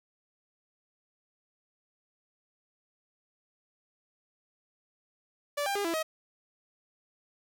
sawtooth tone with pitch steps, 580 / 796 / 405.3 / 333.8 / 633 Hz, D5 / G5 / G#4 / E4 / D#5, -22 / +26 / -42 / +22 / +30 cents, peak -25 dBFS, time 5.57-6.03 s, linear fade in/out 10 ms, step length 92 ms, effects none

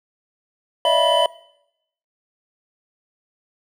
triangle tone cluster, 579 / 638 / 675 / 978 / 3022 Hz, D5 / D#5 / E5 / B5 / F#7, -25 / +43 / +41 / -17 / +36 cents, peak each -19 dBFS, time 0.85-1.26 s, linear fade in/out 2 ms, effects noise-tail reverb RT60 0.8 s tail -21 dB re dry

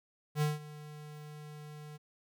square tone with ADSR envelope, 150.2 Hz, D3, 39 cents sharp, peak -27 dBFS, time 0.35-1.98 s, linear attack 67 ms, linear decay 170 ms, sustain -19 dB, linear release 23 ms, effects none

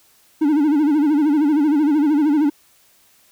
triangle tone with vibrato, 297.4 Hz, D4, 22 cents sharp, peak -11 dBFS, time 0.41-2.5 s, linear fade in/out 10 ms, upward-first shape sine, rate 13 Hz, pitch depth 110 cents each way, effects white hiss -55 dBFS RMS until 3.31 s

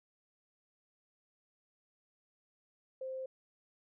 sine tone, 523.3 Hz, C5, in tune, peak -38 dBFS, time 3.01-3.26 s, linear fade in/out 5 ms, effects none

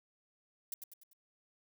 violet noise with echo, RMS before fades -40 dBFS, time 0.72-0.74 s, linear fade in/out 2 ms, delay 98 ms, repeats 4, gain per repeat -6 dB, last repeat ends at 1.132 s, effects none

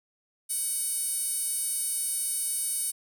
10% pulse tone with high-pass filter, 751 Hz, F#5, 26 cents sharp, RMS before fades -30 dBFS, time 0.49-2.92 s, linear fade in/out 20 ms, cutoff 8600 Hz, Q 6.8, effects none

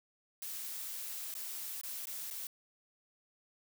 blue noise with dropouts, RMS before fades -42 dBFS, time 0.42-2.47 s, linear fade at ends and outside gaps 2 ms, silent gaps 1.341-1.351 / 1.813-1.834 / 2.056-2.07 / 2.303-2.309 s, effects none

